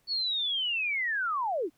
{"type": "linear sweep", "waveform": "sine", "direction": "down", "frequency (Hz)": [4473, 268.5], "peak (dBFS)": -27, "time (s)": [0.07, 1.7], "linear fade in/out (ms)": 50, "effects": ["pink hiss -70 dBFS RMS until 1.77 s"]}